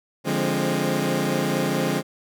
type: chord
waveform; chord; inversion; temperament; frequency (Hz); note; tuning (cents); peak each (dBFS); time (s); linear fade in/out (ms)
20% pulse; D half-diminished seventh; none; equal with one note detuned; 146.83 / 174.61 / 207.7 / 264.1; D3 / F3 / Ab3 / C4; 0 / 0 / 0 / +16; -22; 0.24-2.03; 50
effects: none